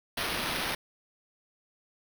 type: noise with sample-and-hold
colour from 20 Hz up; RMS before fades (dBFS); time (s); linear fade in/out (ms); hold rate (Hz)
white; -32; 0.17-0.75; 5; 7350
effects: none